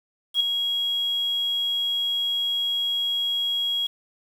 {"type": "tone with ADSR envelope", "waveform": "sine", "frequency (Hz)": 3300, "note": "G#7", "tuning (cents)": -12, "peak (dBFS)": -15, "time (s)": [0.34, 3.87], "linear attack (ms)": 64, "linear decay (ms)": 3, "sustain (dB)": -7, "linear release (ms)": 9, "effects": ["7-bit"]}